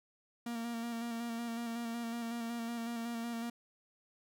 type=tone with vibrato; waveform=45% pulse; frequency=233.1 Hz; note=A#3; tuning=in tune; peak=-37 dBFS; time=0.46-3.5 s; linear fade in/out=5 ms; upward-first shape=square; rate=5.4 Hz; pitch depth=22 cents each way; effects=none